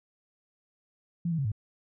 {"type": "tone with pitch steps", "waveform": "sine", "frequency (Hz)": [170.8, 163.7, 137.5, 106.3], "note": ["F3", "E3", "C#3", "G#2"], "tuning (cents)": [-38, -12, -14, 41], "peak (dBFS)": -26, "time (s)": [1.25, 1.518], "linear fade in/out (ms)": 5, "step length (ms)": 67, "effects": []}